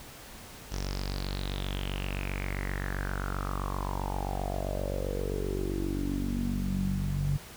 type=tone with low-pass filter sweep; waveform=sawtooth; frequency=47.63 Hz; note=G1; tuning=49 cents flat; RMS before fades=-32 dBFS; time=0.71-7.38 s; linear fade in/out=20 ms; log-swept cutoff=5900 to 140 Hz; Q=7; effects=pink hiss -47 dBFS RMS until 7.56 s